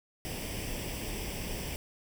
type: noise with comb filter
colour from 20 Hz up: pink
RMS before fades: -37 dBFS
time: 0.25-1.76 s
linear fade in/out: 0 ms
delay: 0.37 ms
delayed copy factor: +0.7
effects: none